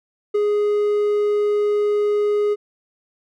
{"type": "tone with ADSR envelope", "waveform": "triangle", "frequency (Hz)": 415.3, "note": "G#4", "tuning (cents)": 0, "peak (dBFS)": -12, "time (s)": [0.34, 2.56], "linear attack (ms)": 12, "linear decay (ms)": 10, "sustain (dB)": -2, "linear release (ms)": 34, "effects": []}